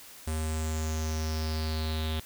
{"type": "tone with low-pass filter sweep", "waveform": "square", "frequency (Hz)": 78.7, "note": "D#2", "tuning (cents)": 20, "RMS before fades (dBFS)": -31, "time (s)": [0.27, 2.2], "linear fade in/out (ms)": 5, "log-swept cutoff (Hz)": [9300, 3500], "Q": 6.1, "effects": ["white hiss -49 dBFS RMS until 2.25 s"]}